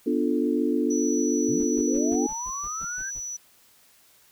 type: chord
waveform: sine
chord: B half-diminished seventh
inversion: none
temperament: equal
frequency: 246.9 / 293.7 / 349.2 / 440 Hz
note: B3 / D4 / F4 / A4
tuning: 0 / 0 / 0 / 0 cents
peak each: -26 / -25 / -28 / -29 dBFS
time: 0.06-2.27 s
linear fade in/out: 10 ms
type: tone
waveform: sine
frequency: 5920 Hz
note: F#8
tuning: in tune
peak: -31 dBFS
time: 0.9-3.37 s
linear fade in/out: 10 ms
type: linear sweep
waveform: sine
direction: up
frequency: 98 to 1614 Hz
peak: -33 dBFS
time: 1.48-3.11 s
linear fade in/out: 20 ms
type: noise bursts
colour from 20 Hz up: brown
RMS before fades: -43 dBFS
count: 10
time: 1.59-3.2 s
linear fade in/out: 10 ms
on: 53 ms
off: 120 ms
effects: white hiss -58 dBFS RMS until 4.31 s